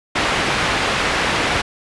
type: low-pass noise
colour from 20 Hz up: white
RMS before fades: -19 dBFS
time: 0.15-1.62 s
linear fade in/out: 10 ms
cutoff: 2400 Hz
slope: 12 dB/octave
effects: resampled to 24000 Hz